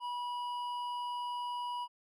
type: tone with hard clipping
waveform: triangle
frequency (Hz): 975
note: B5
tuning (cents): -23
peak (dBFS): -37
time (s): 0-1.88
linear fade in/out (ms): 50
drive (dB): 11
effects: none